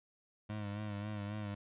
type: tone with vibrato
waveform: 25% pulse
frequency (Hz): 103.83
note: G#2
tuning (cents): 0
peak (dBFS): -35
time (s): 0.49-1.55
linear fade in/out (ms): 10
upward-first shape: sine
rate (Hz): 3.7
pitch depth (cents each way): 50
effects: resampled to 8000 Hz